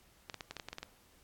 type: clicks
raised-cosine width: 0.2 ms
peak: -24 dBFS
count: 10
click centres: 0.298 / 0.343 / 0.408 / 0.51 / 0.567 / 0.598 / 0.686 / 0.73 / 0.784 / 0.83 s
effects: pink hiss -65 dBFS RMS until 1.23 s + AAC 64 kbps